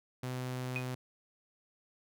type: tone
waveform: sawtooth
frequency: 127.1 Hz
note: C3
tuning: 50 cents flat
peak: -32 dBFS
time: 0.23-0.95 s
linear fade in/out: 5 ms
type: tone with exponential decay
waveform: sine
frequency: 2489 Hz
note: D#7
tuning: in tune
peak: -30 dBFS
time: 0.76-0.88 s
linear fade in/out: 0 ms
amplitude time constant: 24 ms
effects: none